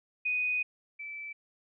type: tone pair in turn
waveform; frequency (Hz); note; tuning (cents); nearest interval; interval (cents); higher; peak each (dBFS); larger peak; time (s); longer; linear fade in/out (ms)
sine; 2489 / 2318; D#7 / D7; 0 / -23; minor second; 123; first; -27 / -38; first; 0.25-0.63 / 0.99-1.33; first; 10
effects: none